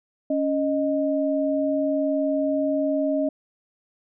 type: tone pair together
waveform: sine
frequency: 278.8 / 620.1 Hz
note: C#4 / D#5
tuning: +10 / -6 cents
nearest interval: octave + major second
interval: 1384 cents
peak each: -23 dBFS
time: 0.3-3.29 s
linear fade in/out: 5 ms
effects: none